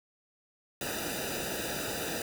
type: noise with comb filter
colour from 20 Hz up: pink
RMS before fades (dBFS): -35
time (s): 0.81-2.22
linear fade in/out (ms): 2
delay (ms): 0.92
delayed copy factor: -0.95
effects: none